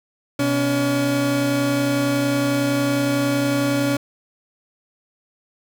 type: tone pair together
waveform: 30% pulse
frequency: 126.15 / 283.2 Hz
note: B2 / C#4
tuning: +37 / +37 cents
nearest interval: octave + major second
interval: 1400 cents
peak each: -22 / -16 dBFS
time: 0.39-3.97 s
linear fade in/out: 5 ms
effects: none